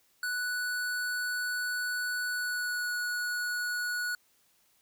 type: tone with pitch glide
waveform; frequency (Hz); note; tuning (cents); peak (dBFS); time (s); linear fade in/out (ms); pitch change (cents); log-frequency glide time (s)
square; 1480 to 1463.8; F#6 to F#6; 0 to -19; -31; 0.23-4.15; 2; -19; 2.29-2.95
effects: white hiss -68 dBFS RMS until 4.81 s